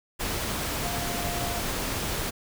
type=tone in noise; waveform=sine; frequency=698.5 Hz; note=F5; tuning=in tune; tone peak=-35 dBFS; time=0.82-1.61 s; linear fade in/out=20 ms; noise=pink; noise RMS=-30 dBFS; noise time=0.19-2.31 s; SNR=-8 dB; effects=none